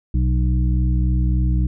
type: harmonic tone with a mistuned harmonic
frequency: 61.74 Hz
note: B1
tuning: in tune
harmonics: 1 / 2 / 3 / 5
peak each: -16 / -22 / -26 / -30 dBFS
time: 0.14-1.67 s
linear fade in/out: 5 ms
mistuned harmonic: 2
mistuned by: +24 cents
effects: none